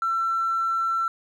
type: tone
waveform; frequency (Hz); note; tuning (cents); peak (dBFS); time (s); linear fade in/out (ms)
triangle; 1345; E6; +34; -18; 0.02-1.08; 2
effects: tanh soft clip ceiling -19 dBFS